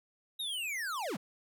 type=linear sweep; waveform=square; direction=down; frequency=3829 to 134.5 Hz; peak=-35 dBFS; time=0.39-1.17 s; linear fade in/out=10 ms; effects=none